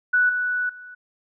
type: tone with level steps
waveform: sine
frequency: 1480 Hz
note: F#6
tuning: in tune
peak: -15 / -21 / -38 dBFS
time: 0.13-0.95 s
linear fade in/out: 10 ms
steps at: 0.29 / 0.69 s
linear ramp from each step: 5 ms
effects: none